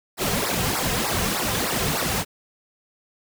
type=noise with flanger; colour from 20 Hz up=pink; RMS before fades=-24 dBFS; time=0.17-2.25 s; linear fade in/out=50 ms; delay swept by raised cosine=0.3 to 3.5 ms; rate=3.3 Hz; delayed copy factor=-0.95; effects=none